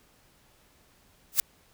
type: noise with exponential growth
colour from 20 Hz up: blue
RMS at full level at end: -17 dBFS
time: 1.32-1.4 s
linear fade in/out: 1 ms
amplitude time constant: 16 ms
effects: pink hiss -62 dBFS RMS until 1.73 s